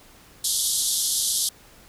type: band-pass noise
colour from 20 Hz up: white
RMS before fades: -24 dBFS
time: 0.44-1.49 s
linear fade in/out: 5 ms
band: 3200 to 12000 Hz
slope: 96 dB/octave
effects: pink hiss -51 dBFS RMS until 1.88 s